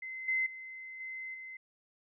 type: tone with level steps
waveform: sine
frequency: 2059 Hz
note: C7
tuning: 28 cents flat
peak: -39 / -28 / -43 / -39 / -43 dBFS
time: 0.02-1.57 s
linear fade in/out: 5 ms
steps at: 0.28 / 0.46 / 1 / 1.34 s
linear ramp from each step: 5 ms
effects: none